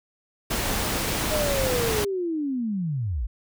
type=noise; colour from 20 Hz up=pink; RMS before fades=-26 dBFS; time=0.5-2.05 s; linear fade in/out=10 ms
type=linear sweep; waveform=sine; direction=down; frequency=622.3 to 44.4 Hz; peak=-24 dBFS; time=1.31-3.27 s; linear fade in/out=10 ms
effects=none

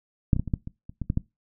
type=clicks; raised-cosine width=5 ms; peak=-6 / -15 / -13 / -20 / -11 / -22 / -27 / -17 / -12 / -11 dBFS; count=10; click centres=0.332 / 0.364 / 0.396 / 0.477 / 0.538 / 0.674 / 0.895 / 1.017 / 1.101 / 1.174 s; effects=noise-tail reverb RT60 0.2 s tail -20 dB re dry

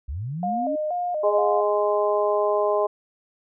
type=linear sweep; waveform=sine; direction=up; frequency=58.27 to 298.6 Hz; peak=-27 dBFS; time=0.08-0.76 s; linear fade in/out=10 ms
type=tone with vibrato; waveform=sine; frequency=659.3 Hz; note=E5; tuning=in tune; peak=-23 dBFS; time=0.43-1.61 s; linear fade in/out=2 ms; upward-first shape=square; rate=2.1 Hz; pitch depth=130 cents each way
type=harmonic tone; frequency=207.5 Hz; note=G#3; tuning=1 cent flat; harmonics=2 / 3 / 4 / 5; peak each=-23 / -22 / -29 / -27 dBFS; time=1.23-2.87 s; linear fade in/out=10 ms
effects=none

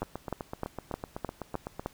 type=two click trains; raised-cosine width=1 ms; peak=-21 / -17 dBFS; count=15 / 7; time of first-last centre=0.03-1.795 / 0.02-1.86 s; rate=7.93 / 3.26 Hz; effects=pink hiss -58 dBFS RMS until 1.93 s

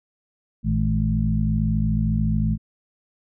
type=harmonic tone with a mistuned harmonic; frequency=53.6 Hz; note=A1; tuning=45 cents flat; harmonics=1 / 2 / 3 / 4; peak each=-24 / -24 / -24 / -24 dBFS; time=0.63-2.58 s; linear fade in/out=50 ms; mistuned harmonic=2; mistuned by=+81 cents; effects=none

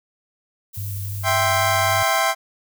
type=noise; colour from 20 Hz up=violet; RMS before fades=-35 dBFS; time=0.73-2.21 s; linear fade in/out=20 ms
type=tone with vibrato; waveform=sine; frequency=99.6 Hz; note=G2; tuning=28 cents sharp; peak=-26 dBFS; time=0.77-2.03 s; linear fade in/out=5 ms; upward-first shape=square; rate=3.6 Hz; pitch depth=19 cents each way
type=chord; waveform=25% pulse; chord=C major; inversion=first; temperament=equal; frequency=659.3 / 784 / 1046.5 Hz; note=E5 / G5 / C6; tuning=0 / 0 / 0 cents; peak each=-18 dBFS; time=1.23-2.35 s; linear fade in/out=50 ms
effects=none

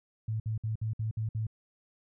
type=tone bursts; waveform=sine; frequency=110 Hz; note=A2; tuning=in tune; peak=-29 dBFS; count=7; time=0.28-1.468 s; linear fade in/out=5 ms; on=120 ms; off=58 ms; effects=none

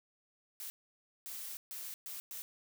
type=noise bursts at uneven times; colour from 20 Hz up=blue; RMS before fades=-44 dBFS; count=5; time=0.6-0.7 / 1.26-1.57 / 1.71-1.94 / 2.06-2.2 / 2.31-2.42 s; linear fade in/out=0 ms; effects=none

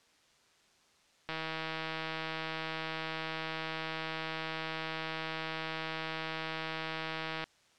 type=click train; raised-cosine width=0.3 ms; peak=-21 dBFS; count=985; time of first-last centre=1.29-7.44 s; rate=160 Hz; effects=white hiss -66 dBFS RMS until 7.78 s + low-pass 6000 Hz 12 dB/octave

